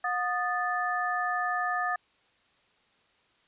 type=tone cluster; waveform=sine; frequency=722 / 1234 / 1753 Hz; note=F#5 / D#6 / A6; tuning=-43 / -15 / -7 cents; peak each=-31 dBFS; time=0.04-1.96 s; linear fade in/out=5 ms; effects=white hiss -66 dBFS RMS until 3.47 s + resampled to 8000 Hz